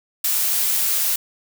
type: noise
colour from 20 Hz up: blue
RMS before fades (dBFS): -20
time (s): 0.24-1.16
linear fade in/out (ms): 5
effects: none